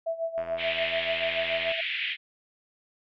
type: tone with tremolo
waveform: sine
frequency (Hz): 659.3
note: E5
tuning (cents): 0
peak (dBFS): -25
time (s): 0.06-1.81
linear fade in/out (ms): 10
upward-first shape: sine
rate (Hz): 6.9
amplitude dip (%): 80
type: click train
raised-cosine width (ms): 0.5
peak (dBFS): -26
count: 114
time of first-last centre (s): 0.38-1.716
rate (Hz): 84.6
type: band-pass noise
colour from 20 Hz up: pink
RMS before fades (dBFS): -31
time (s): 0.57-2.17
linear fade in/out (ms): 50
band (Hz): 1900 to 3300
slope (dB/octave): 48
effects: none